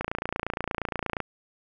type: click train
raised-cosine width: 0.5 ms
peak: -13 dBFS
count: 35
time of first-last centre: 0.01-1.203 s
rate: 28.5 Hz
effects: none